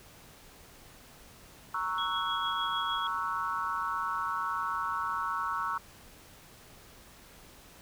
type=chord; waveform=sine; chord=F# dominant seventh; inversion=first; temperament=equal; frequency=932.3 / 1108.7 / 1318.5 / 1480 Hz; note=A#5 / C#6 / E6 / F#6; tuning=0 / 0 / 0 / 0 cents; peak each=-37 / -34 / -34 / -39 dBFS; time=1.74-5.78 s; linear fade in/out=5 ms
type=tone with tremolo; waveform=sine; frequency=3322 Hz; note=G#7; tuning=in tune; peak=-32 dBFS; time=1.98-3.07 s; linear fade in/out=2 ms; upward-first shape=triangle; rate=6.6 Hz; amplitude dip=60%
effects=pink hiss -54 dBFS RMS until 7.81 s